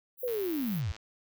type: high-pass noise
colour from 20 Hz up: white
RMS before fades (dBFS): -43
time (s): 0.17-0.82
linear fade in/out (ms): 50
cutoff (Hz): 12000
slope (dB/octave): 48
type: linear sweep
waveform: sine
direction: down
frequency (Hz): 513 to 69.9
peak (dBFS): -29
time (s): 0.23-0.92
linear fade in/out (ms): 5
type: click train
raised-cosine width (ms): 0.2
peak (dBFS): -29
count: 77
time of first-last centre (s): 0.28-0.965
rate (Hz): 111
effects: none